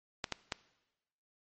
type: clicks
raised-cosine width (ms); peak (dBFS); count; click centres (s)
0.2; -16; 3; 0.242 / 0.323 / 0.522
effects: noise-tail reverb RT60 1.0 s tail -19 dB re dry + MP3 32 kbps